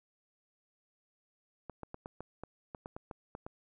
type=clicks; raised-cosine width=1 ms; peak=-28 dBFS; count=12; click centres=1.697 / 1.833 / 1.944 / 2.059 / 2.206 / 2.436 / 2.748 / 2.859 / 2.965 / 3.112 / 3.351 / 3.465 s; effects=none